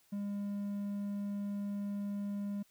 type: tone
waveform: triangle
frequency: 202.4 Hz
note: G#3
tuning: 44 cents flat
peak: -33 dBFS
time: 0.12-2.63 s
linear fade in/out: 10 ms
effects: white hiss -69 dBFS RMS until 2.7 s